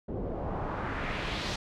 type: noise with low-pass filter sweep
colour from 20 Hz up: pink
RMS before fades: -34 dBFS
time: 0.08-1.56 s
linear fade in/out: 5 ms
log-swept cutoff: 390 to 4900 Hz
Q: 1.6
effects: none